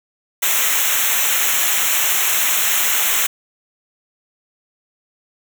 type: noise with comb filter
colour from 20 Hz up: white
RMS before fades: -17 dBFS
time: 0.42-3.27 s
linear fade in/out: 10 ms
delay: 0.21 ms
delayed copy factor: -1
effects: none